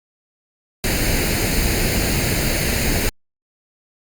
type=noise with comb filter; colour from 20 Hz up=pink; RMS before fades=-19 dBFS; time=0.84-3.09 s; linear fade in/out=0 ms; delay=0.44 ms; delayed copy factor=+0.65; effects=Opus 48 kbps